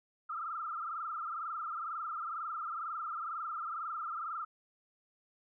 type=tone with frequency modulation; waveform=sine; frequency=1287 Hz; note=E6; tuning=42 cents flat; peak=-36 dBFS; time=0.29-4.45 s; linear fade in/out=10 ms; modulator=22.1 Hz; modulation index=4; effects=none